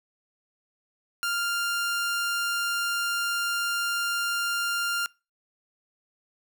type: tone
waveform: sawtooth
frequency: 1396.9 Hz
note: F6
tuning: in tune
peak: -22 dBFS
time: 1.23-5.06 s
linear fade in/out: 0 ms
effects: noise-tail reverb RT60 0.3 s tail -25 dB re dry